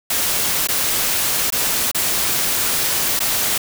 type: noise with dropouts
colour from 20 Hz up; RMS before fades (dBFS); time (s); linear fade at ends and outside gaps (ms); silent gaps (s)
white; -19; 0.1-3.58; 5; 0.673-0.686 / 1.504-1.523 / 1.915-1.946 / 3.193-3.202
effects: none